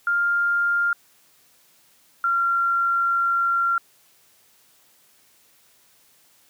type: tone pair in turn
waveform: sine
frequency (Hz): 1400 / 1376.7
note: F6 / F6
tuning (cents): +4 / -25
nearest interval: unison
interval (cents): 29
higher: first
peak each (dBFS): -18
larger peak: neither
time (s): 0.07-0.93 / 2.24-3.78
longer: second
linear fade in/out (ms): 2
effects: white hiss -58 dBFS RMS until 6.49 s + high-pass 80 Hz 12 dB/octave